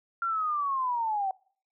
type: linear sweep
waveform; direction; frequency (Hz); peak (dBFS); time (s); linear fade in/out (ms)
sine; down; 1384 to 750; -26; 0.22-1.31; 2
effects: noise-tail reverb RT60 0.5 s tail -25 dB re dry